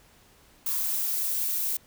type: noise with high-pass filter sweep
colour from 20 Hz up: violet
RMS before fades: -28 dBFS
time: 0.66-1.77 s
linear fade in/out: 5 ms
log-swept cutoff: 1100 to 390 Hz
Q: 5
effects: pink hiss -58 dBFS RMS until 1.86 s